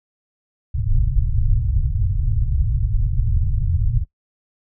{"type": "low-pass noise", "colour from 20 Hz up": "pink", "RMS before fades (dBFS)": -18, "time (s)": [0.74, 4.05], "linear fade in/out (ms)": 20, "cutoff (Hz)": 130, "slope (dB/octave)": 48, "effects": ["noise-tail reverb RT60 0.1 s tail -20 dB re dry"]}